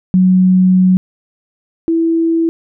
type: tone pair in turn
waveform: sine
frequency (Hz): 185 / 329.6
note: F#3 / E4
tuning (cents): 0 / 0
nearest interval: minor seventh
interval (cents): 1000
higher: second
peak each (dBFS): -6 / -10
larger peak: first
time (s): 0.14-0.97 / 1.88-2.49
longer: first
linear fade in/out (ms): 0
effects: none